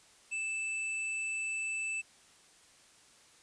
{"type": "tone", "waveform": "square", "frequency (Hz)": 2637, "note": "E7", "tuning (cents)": 0, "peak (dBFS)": -34, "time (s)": [0.31, 2.02], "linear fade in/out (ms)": 20, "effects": ["white hiss -61 dBFS RMS until 3.42 s", "resampled to 22050 Hz"]}